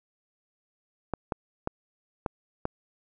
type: clicks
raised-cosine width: 1 ms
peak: -14 dBFS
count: 5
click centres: 1.137 / 1.322 / 1.674 / 2.262 / 2.654 s
effects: none